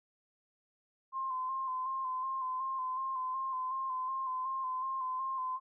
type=tone with vibrato; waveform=sine; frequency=1044 Hz; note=C6; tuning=4 cents flat; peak=-33 dBFS; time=1.12-5.6 s; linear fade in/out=50 ms; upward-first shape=square; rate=2.7 Hz; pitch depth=29 cents each way; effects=none